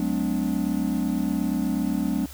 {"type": "tone cluster", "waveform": "triangle", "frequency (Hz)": [186.1, 214.3, 253.2, 290.6], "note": ["F#3", "A3", "B3", "D4"], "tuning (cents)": [10, -45, 43, -18], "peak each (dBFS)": -26, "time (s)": [0, 2.26], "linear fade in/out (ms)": 2, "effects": ["added 69 Hz sine -41 dBFS peak until 2.33 s", "white hiss -45 dBFS RMS until 2.33 s"]}